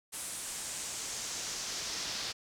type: noise with band-pass filter sweep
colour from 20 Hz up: brown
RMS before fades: -39 dBFS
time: 0.12-2.33 s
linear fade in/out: 20 ms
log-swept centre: 9400 to 5000 Hz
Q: 2.1
effects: none